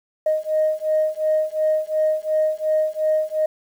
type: beating tone pair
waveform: sine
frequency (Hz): 620 / 622.8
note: D#5 / D#5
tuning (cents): -6 / +2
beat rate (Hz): 2.8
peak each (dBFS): -20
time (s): 0.26-3.46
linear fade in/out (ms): 5
effects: tanh soft clip ceiling -11 dBFS + 8-bit